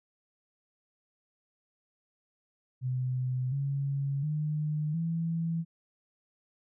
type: tone with pitch steps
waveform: sine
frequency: 127.6 / 139.15 / 151.74 / 165.48 Hz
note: C3 / C#3 / D#3 / E3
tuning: -43 / +7 / -43 / +7 cents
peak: -28 dBFS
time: 2.81-5.65 s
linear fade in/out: 50 ms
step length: 710 ms
effects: none